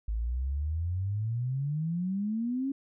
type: exponential sweep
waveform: sine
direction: up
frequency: 52.4 to 278.9 Hz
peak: -28 dBFS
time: 0.08-2.72 s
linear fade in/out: 5 ms
effects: none